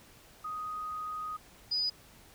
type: tone pair in turn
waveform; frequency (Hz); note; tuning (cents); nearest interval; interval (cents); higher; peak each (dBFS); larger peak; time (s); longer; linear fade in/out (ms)
sine; 1248 / 4955; D#6 / D#8; +5 / -8; 2 octaves; 2387; second; -35 / -28; second; 0.44-1.37 / 1.71-1.9; first; 10
effects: pink hiss -57 dBFS RMS until 2.34 s